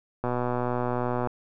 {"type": "click train", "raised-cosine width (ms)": 1, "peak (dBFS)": -14, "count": 128, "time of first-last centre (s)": [0.24, 1.273], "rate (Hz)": 123, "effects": []}